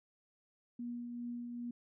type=tone with tremolo; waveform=sine; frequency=239.9 Hz; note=A#3; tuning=50 cents sharp; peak=-38 dBFS; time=0.79-1.71 s; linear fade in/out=5 ms; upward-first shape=triangle; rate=2.5 Hz; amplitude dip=35%; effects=none